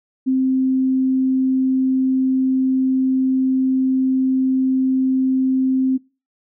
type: tone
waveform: sine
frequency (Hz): 261.6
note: C4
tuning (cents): 0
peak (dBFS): -14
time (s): 0.26-5.98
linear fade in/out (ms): 20
effects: noise-tail reverb RT60 0.3 s tail -21 dB re dry